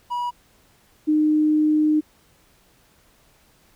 triangle / sine tone pair in turn, 970 / 305.7 Hz, B5 / D#4, -31 / -30 cents, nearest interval octave + minor sixth, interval 1999 cents, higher first, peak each -21 / -15 dBFS, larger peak second, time 0.1-0.31 / 1.07-2.01 s, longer second, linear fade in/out 20 ms, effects pink hiss -58 dBFS RMS until 3.75 s

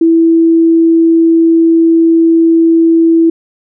sine tone, 329.6 Hz, E4, in tune, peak -4 dBFS, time 0.01-3.3 s, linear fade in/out 5 ms, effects none

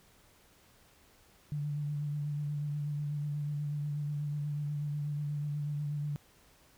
sine tone with vibrato, 146.83 Hz, D3, in tune, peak -32 dBFS, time 1.52-6.16 s, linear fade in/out 0 ms, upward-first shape sine, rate 8.2 Hz, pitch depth 25 cents each way, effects pink hiss -63 dBFS RMS until 6.77 s

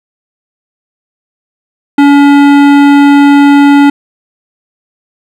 sine tone with hard clipping, 284.2 Hz, C#4, 43 cents sharp, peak -3 dBFS, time 1.98-3.9 s, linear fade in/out 5 ms, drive 16 dB, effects none

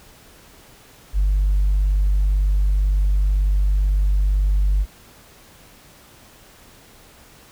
sine tone, 49 Hz, G1, in tune, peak -13 dBFS, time 1.13-4.86 s, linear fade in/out 50 ms, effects tanh soft clip ceiling -12 dBFS + pink hiss -48 dBFS RMS until 7.51 s

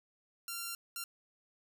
5% pulse tone bursts at uneven times, 1379 Hz, F6, 22 cents flat, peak -27 dBFS, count 2, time 0.48-0.75 / 0.96-1.04 s, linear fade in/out 2 ms, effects none

